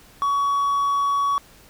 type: tone with hard clipping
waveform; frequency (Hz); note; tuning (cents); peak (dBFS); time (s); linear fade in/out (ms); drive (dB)
triangle; 1125; C#6; +25; -19; 0.22-1.38; 0; 5
effects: pink hiss -50 dBFS RMS until 1.69 s